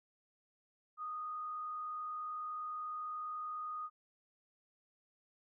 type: tone with frequency modulation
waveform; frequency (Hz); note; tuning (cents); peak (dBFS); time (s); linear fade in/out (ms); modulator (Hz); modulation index
sine; 1237; D#6; -10; -39; 0.97-3.9; 50; 49.5; 0.3
effects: none